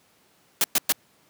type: noise bursts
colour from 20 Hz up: white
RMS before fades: -20 dBFS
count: 3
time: 0.61-0.923 s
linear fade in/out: 2 ms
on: 31 ms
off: 110 ms
effects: pink hiss -61 dBFS RMS until 1.29 s + high-pass 150 Hz 12 dB/octave